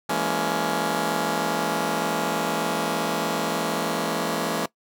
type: chord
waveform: 10% pulse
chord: A# half-diminished seventh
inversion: second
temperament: just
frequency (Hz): 167.82 / 209.8 / 233.1 / 279.7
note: E3 / G#3 / A#3 / C#4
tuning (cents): +31 / +18 / 0 / +16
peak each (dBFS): -21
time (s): 0.09-4.66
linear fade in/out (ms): 5
effects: noise-tail reverb RT60 0.1 s tail -20 dB re dry